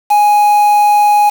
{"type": "tone with quantisation", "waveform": "triangle", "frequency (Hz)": 830.6, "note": "G#5", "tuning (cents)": 0, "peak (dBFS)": -4, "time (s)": [0.1, 1.3], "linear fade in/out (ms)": 10, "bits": 4, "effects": []}